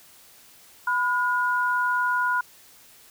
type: tone pair together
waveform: sine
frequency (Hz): 996.7 / 1436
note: B5 / F6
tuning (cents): +16 / +48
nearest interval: tritone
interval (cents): 632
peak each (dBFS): -24 / -23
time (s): 0.87-2.41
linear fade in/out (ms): 5
effects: white hiss -52 dBFS RMS until 3.1 s